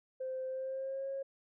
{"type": "tone with pitch glide", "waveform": "sine", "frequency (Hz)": [520, 543.7], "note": ["C5", "C#5"], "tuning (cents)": [-11, -34], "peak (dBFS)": -35, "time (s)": [0.2, 1.23], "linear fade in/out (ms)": 10, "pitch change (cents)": 77, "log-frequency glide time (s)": [0.47, 1.08], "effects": ["tanh soft clip ceiling -31 dBFS"]}